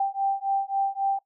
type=beating tone pair; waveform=sine; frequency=784 / 787.7 Hz; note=G5 / G5; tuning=0 / +8 cents; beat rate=3.7 Hz; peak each=-26 / -26 dBFS; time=0-1.19 s; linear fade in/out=5 ms; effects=noise-tail reverb RT60 0.1 s tail -19 dB re dry